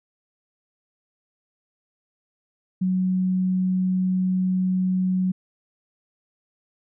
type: tone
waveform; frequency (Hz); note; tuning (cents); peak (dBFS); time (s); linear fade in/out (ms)
sine; 185.2; F#3; +2; -19; 2.81-5.32; 10
effects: none